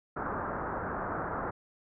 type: low-pass noise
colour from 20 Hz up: white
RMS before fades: -35 dBFS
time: 0.16-1.51 s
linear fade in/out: 10 ms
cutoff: 1500 Hz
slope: 48 dB/octave
effects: none